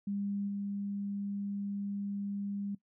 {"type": "tone with level steps", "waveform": "sine", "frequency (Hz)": 200.9, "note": "G3", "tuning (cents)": 43, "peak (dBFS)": [-32, -34], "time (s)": [0.07, 2.75], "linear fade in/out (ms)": 5, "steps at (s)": 0.47, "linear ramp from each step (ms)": 20, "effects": ["noise-tail reverb RT60 0.1 s tail -18 dB re dry"]}